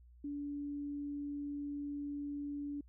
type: tone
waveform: sine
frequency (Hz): 287.8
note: D4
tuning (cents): -35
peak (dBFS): -38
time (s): 0.24-2.81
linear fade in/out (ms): 5
effects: added 60 Hz sine -57 dBFS peak until 2.88 s